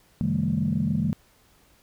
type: tone cluster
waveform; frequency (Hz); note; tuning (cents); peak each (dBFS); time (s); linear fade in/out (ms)
sine; 91.9 / 136.1 / 157.6 / 198 / 225; F#2 / C#3 / D#3 / G3 / A3; -11 / -31 / +23 / +18 / +39; -33 / -31 / -26 / -26 / -27; 0.21-1.13; 0
effects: tanh soft clip ceiling -13 dBFS + pink hiss -60 dBFS RMS until 1.82 s